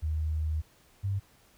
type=tone pair in turn; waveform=sine; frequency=77.8 / 98.56 Hz; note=D#2 / G2; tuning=0 / +10 cents; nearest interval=major third; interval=410 cents; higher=second; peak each=-27 dBFS; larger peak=neither; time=0.02-0.62 / 1.03-1.2 s; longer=first; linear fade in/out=20 ms; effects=pink hiss -62 dBFS RMS until 1.57 s